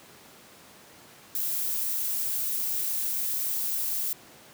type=noise; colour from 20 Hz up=violet; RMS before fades=-29 dBFS; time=1.35-4.13 s; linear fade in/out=2 ms; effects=pink hiss -51 dBFS RMS until 4.53 s + high-pass 150 Hz 12 dB/octave